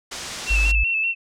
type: low-pass noise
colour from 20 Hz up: white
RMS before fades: -33 dBFS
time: 0.11-0.72 s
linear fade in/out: 10 ms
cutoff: 7500 Hz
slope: 24 dB/octave
type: tone with vibrato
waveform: sine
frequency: 2667 Hz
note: E7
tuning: 20 cents sharp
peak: -19 dBFS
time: 0.46-1.15 s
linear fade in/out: 50 ms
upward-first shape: square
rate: 5.2 Hz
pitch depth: 32 cents each way
type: tone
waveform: sine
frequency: 51.91 Hz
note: G#1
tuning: in tune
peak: -17 dBFS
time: 0.5-0.84 s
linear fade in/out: 10 ms
effects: none